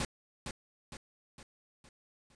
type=noise with echo; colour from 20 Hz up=pink; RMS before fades=-34 dBFS; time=0-0.05 s; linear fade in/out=2 ms; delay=460 ms; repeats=5; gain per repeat=-6 dB; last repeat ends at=2.35 s; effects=resampled to 22050 Hz